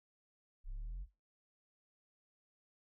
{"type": "exponential sweep", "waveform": "sine", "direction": "up", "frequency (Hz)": [30.87, 49], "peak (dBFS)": -38, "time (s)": [0.64, 1.07], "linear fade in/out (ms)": 50, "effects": ["noise-tail reverb RT60 0.2 s tail -17 dB re dry", "tanh soft clip ceiling -40 dBFS"]}